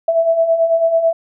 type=beating tone pair; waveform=sine; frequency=653 / 662.1 Hz; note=E5 / E5; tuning=-17 / +7 cents; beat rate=9.1 Hz; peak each=-19 / -12 dBFS; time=0.08-1.13 s; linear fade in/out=5 ms; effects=none